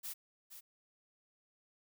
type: noise with echo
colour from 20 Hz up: blue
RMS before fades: -43 dBFS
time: 0.03-0.14 s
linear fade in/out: 20 ms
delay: 470 ms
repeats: 1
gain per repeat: -9 dB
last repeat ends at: 0.61 s
effects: none